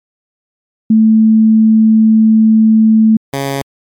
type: tone pair in turn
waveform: sine / 10% pulse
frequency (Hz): 220 / 138.03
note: A3 / C#3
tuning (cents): 0 / -7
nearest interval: minor sixth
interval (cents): 807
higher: first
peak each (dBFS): -4 / -7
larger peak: first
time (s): 0.9-3.17 / 3.33-3.62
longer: first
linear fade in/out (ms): 5
effects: MP3 96 kbps